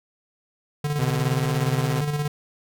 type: tone with tremolo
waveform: square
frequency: 147.4 Hz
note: D3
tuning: 7 cents sharp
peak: -22 dBFS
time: 0.84-2.28 s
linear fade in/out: 5 ms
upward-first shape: square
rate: 17 Hz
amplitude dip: 45%
type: tone with pitch glide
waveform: sawtooth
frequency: 126.4 to 128.16 Hz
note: B2 to C3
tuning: +41 to -35 cents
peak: -20 dBFS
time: 0.99-2.01 s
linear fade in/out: 5 ms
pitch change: +24 cents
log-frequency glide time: 1.22-1.39 s
effects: none